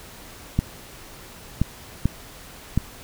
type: clicks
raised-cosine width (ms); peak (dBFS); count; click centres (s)
5; -6; 4; 0.59 / 1.616 / 2.056 / 2.776
effects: pink hiss -43 dBFS RMS until 3.03 s